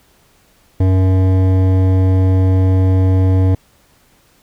triangle tone with hard clipping, 93.8 Hz, F#2, 24 cents sharp, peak -11 dBFS, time 0.8-3.55 s, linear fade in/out 5 ms, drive 17 dB, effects pink hiss -53 dBFS RMS until 4.42 s

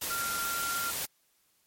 sine tone in noise, 1383 Hz, F6, 17 cents flat, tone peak -32 dBFS, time 0.1-0.91 s, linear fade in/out 10 ms, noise white, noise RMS -34 dBFS, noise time 0.01-1.06 s, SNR -1 dB, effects white hiss -70 dBFS RMS until 1.66 s + MP3 64 kbps

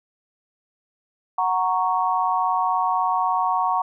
sine chord, F# major, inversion none, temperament equal, 740 / 932.3 / 1108.7 Hz, F#5 / A#5 / C#6, 0 / 0 / 0 cents, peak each -23 dBFS, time 1.38-3.82 s, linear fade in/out 5 ms, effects none

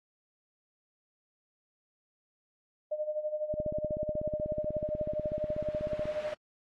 sine tone with tremolo, 608 Hz, D#5, 40 cents flat, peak -28 dBFS, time 2.91-6.34 s, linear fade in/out 10 ms, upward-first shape sine, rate 12 Hz, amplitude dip 75%
click train, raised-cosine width 3 ms, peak -25 dBFS, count 42, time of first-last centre 3.54-6.055 s, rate 16.3 Hz
white noise with exponential growth, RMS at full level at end -36 dBFS, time 4.17-6.34 s, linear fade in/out 0 ms, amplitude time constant 470 ms
effects low-pass 2000 Hz 12 dB/octave + AAC 32 kbps

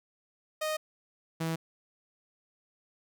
sawtooth tone pair in turn, 620 / 163.04 Hz, D#5 / E3, -6 / -19 cents, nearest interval octave + major seventh, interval 2313 cents, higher first, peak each -26 dBFS, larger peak neither, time 0.61-0.77 / 1.4-1.56 s, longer neither, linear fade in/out 10 ms, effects none

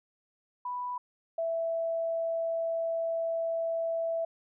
sine tone pair in turn, 987.8 / 661 Hz, B5 / E5, 0 / +5 cents, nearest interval perfect fifth, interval 695 cents, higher first, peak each -32 / -28 dBFS, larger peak second, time 0.65-0.98 / 1.38-4.25 s, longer second, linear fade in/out 5 ms, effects none

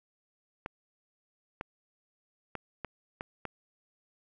clicks, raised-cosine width 0.5 ms, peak -21 dBFS, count 6, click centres 0.661 / 1.611 / 2.553 / 2.847 / 3.209 / 3.453 s, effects none

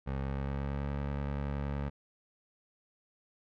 20% pulse tone with pitch glide, 67.7 to 70.62 Hz, C#2 to C#2, -40 to +33 cents, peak -28 dBFS, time 0.06-1.9 s, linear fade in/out 20 ms, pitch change +73 cents, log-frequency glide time 0.21-0.89 s, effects low-pass 2000 Hz 12 dB/octave

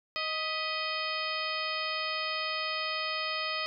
harmonic tone with a mistuned harmonic, 626 Hz, D#5, 10 cents sharp, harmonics 1 / 2 / 3 / 4 / 5 / 6 / 7 / 8, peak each -40 / -36 / -39 / -37 / -39 / -45 / -40 / -40 dBFS, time 0.16-3.66 s, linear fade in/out 0 ms, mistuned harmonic 3, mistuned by +81 cents, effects none

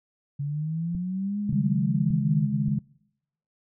sine exponential two-way sweep, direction up then down, 140 to 207.7 to 147.8 Hz, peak -26 dBFS, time 0.39-2.52 s, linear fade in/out 10 ms, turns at 1.4 s
click train, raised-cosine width 5 ms, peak -22 dBFS, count 4, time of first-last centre 0.95-2.684 s, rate 1.73 Hz
sine chord, C# suspended second, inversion none, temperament equal, 138.59 / 155.56 / 207.7 Hz, C#3 / D#3 / G#3, 0 / 0 / 0 cents, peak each -26 / -28 / -26 dBFS, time 1.49-2.79 s, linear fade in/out 5 ms
effects noise-tail reverb RT60 0.8 s tail -24 dB re dry

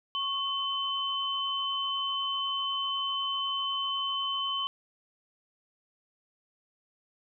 sine tone pair together, 1100 / 3054 Hz, C#6 / G7, -14 / -46 cents, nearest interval octave + tritone, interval 1768 cents, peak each -33 / -30 dBFS, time 0.15-4.67 s, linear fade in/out 0 ms, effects none

